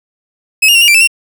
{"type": "tone with pitch steps", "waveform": "40% pulse", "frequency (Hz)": [2571, 2833, 2740, 2848, 2353, 2638, 2738], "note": ["E7", "F7", "F7", "F7", "D7", "E7", "F7"], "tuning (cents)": [-44, 24, -34, 33, 3, 1, -35], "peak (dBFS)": -4, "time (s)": [0.62, 1.075], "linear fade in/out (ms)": 10, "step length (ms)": 65, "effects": []}